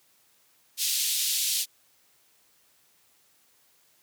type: band-pass noise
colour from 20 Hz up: pink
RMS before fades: -27 dBFS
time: 0.77-1.66 s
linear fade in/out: 50 ms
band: 3300 to 16000 Hz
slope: 24 dB/octave
effects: white hiss -64 dBFS RMS until 4.02 s + high-pass 80 Hz 12 dB/octave